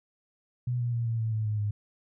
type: tone with pitch steps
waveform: sine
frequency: 123.2 / 120.25 / 117.37 / 114.55 / 111.81 / 109.13 / 106.51 / 103.96 Hz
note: B2 / B2 / A#2 / A#2 / A2 / A2 / G#2 / G#2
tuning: -4 / -46 / +12 / -30 / +28 / -14 / +44 / +2 cents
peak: -26 dBFS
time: 0.67-1.71 s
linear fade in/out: 5 ms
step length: 130 ms
effects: none